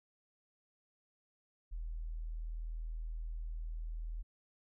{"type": "tone", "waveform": "sine", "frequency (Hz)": 40.32, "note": "E1", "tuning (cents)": -38, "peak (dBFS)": -38, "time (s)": [1.71, 4.23], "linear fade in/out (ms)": 20, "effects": []}